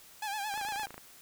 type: tone with vibrato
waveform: sawtooth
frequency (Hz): 827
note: G#5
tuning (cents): -8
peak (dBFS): -30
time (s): 0.22-0.86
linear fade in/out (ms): 5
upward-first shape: sine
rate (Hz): 9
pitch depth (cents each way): 83
type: click train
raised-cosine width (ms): 0.5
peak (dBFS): -30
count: 13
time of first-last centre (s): 0.54-0.98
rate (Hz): 27.3
effects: white hiss -55 dBFS RMS until 1.21 s